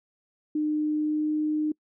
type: tone with pitch glide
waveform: sine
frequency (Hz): 303.5 to 305.3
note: D#4 to D#4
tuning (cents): -43 to -33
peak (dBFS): -23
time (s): 0.55-1.72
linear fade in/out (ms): 5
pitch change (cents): +10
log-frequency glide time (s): 0.95-1.31
effects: noise-tail reverb RT60 0.1 s tail -26 dB re dry